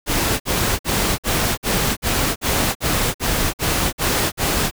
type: noise bursts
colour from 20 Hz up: pink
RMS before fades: -19 dBFS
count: 12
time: 0.06-4.712 s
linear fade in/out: 50 ms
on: 340 ms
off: 52 ms
effects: none